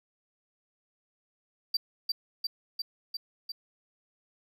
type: tone with echo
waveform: triangle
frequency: 4699 Hz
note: D8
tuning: in tune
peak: -23 dBFS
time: 1.74-1.77 s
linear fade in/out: 5 ms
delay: 350 ms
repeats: 5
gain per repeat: -2 dB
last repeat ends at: 3.52 s
effects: none